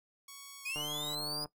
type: tone with pitch glide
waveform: 5% pulse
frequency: 1114 to 1015.7 Hz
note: C#6 to B5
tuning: +8 to +48 cents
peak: -36 dBFS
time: 0.28-1.15 s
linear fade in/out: 5 ms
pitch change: -160 cents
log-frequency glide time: 0.6-0.96 s
type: linear sweep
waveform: 40% pulse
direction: up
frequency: 2430 to 4978 Hz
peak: -35 dBFS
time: 0.65-1.45 s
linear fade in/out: 10 ms
type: click train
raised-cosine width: 1 ms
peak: -30 dBFS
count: 105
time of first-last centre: 0.76-1.458 s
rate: 149 Hz
effects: noise-tail reverb RT60 0.1 s tail -17 dB re dry